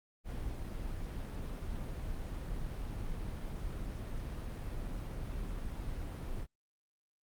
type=noise; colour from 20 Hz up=brown; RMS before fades=-39 dBFS; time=0.24-6.47 s; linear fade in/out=50 ms; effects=Opus 32 kbps